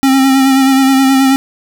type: tone with vibrato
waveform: square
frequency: 267.6 Hz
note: C4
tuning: 39 cents sharp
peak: -7 dBFS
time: 0.03-1.36 s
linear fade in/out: 0 ms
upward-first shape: sine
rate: 9.4 Hz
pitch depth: 29 cents each way
effects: none